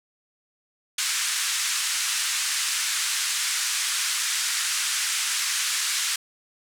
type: band-pass noise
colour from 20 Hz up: white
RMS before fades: -26 dBFS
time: 0.98-6.16 s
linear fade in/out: 5 ms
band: 1300 to 9100 Hz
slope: 24 dB/octave
effects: none